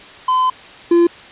triangle tone pair in turn, 1022 / 343 Hz, C6 / F4, -41 / -31 cents, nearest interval octave + perfect fifth, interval 1890 cents, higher first, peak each -10 / -6 dBFS, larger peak second, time 0.28-0.5 / 0.91-1.07 s, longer first, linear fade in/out 5 ms, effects white hiss -38 dBFS RMS until 1.31 s + resampled to 8000 Hz

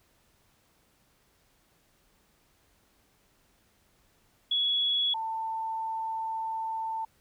sine tone pair in turn, 3369 / 892.3 Hz, G#7 / A5, +24 / +24 cents, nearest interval octave + major seventh, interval 2300 cents, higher first, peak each -24 / -30 dBFS, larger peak first, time 4.51-5.14 / 5.14-7.05 s, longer second, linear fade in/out 5 ms, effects pink hiss -67 dBFS RMS until 7.2 s

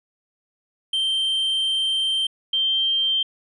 triangle / sine tone pair in turn, 3136 / 3151 Hz, G7 / G7, 0 / +8 cents, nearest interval unison, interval 8 cents, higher second, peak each -18 dBFS, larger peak neither, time 0.93-2.27 / 2.53-3.23 s, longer first, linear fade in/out 5 ms, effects resampled to 24000 Hz

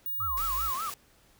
sine tone, 15600 Hz, B9, 23 cents flat, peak -30 dBFS, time 0.06-0.74 s, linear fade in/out 2 ms
sine linear two-way sweep, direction down then up, 121.9 to 30.87 to 62.2 Hz, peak -37 dBFS, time 0.18-0.72 s, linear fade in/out 50 ms, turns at 0.4 s
sine tone with vibrato, 1174.7 Hz, D6, in tune, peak -31 dBFS, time 0.2-0.9 s, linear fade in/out 5 ms, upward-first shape sine, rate 5.1 Hz, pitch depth 220 cents each way
white noise, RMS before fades -40 dBFS, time 0.37-0.94 s, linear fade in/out 2 ms
effects pink hiss -62 dBFS RMS until 1.39 s

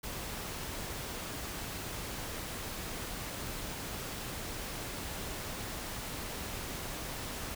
pink noise, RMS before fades -40 dBFS, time 0.03-7.55 s, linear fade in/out 10 ms, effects none

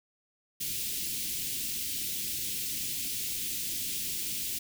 white band-stop noise, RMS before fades -34 dBFS, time 0.6-4.59 s, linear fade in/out 10 ms, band 340 to 2500 Hz, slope 24 dB/octave, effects none

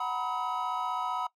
triangle chord, B major seventh, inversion second, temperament equal with one note detuned, 740 / 932.3 / 987.8 / 1275.1 Hz, F#5 / A#5 / B5 / D#6, 0 / 0 / 0 / +42 cents, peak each -34 / -37 / -32 / -33 dBFS, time 0-1.27 s, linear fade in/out 5 ms, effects noise-tail reverb RT60 0.1 s tail -20 dB re dry

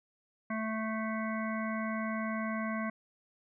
harmonic tone, 220 Hz, A3, in tune, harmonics 1 / 3 / 5 / 7 / 9 / 10, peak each -34 / -40 / -40 / -43 / -43 / -48 dBFS, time 0.5-2.9 s, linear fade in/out 5 ms, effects none

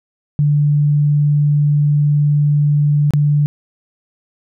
sine tone with dropouts, 146.83 Hz, D3, in tune, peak -10 dBFS, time 0.39-3.46 s, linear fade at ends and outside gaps 0 ms, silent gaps 3.107-3.136 s, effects none

